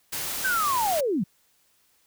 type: noise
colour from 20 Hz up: white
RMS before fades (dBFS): -31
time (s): 0.12-1.01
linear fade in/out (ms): 10
type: linear sweep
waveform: sine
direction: down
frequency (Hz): 1578 to 155.56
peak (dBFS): -22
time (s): 0.44-1.24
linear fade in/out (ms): 10
effects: white hiss -65 dBFS RMS until 2.06 s